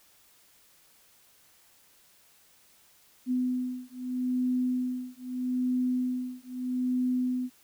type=beating tone pair; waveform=sine; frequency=251.5 / 252.29 Hz; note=B3 / B3; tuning=+32 / +37 cents; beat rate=0.79 Hz; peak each=-30 / -30 dBFS; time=3.26-7.5 s; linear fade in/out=50 ms; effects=white hiss -61 dBFS RMS until 7.63 s